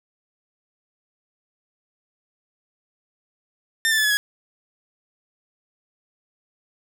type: tone with pitch steps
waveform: sawtooth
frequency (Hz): 1800 / 1766 / 1732.7 / 1700 / 1667.9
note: A6 / A6 / A6 / G#6 / G#6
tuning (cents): +39 / +6 / -27 / +40 / +7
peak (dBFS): -14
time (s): 3.85-4.17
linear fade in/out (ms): 0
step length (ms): 64
effects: none